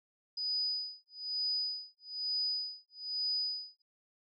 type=tone with tremolo; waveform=sine; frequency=4970 Hz; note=D#8; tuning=3 cents flat; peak=-30 dBFS; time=0.37-3.82 s; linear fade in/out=5 ms; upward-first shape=sine; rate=1.1 Hz; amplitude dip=100%; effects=none